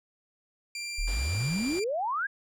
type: tone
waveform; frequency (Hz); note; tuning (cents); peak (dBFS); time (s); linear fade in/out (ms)
20% pulse; 2372; D7; +17; -29; 0.75-1.84; 2
type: exponential sweep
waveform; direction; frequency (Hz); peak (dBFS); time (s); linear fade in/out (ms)
sine; up; 31.34 to 1691; -27; 0.98-2.27; 10
type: noise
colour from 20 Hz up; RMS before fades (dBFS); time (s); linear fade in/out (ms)
pink; -42; 1.07-1.8; 10
effects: low-pass 12000 Hz 12 dB/octave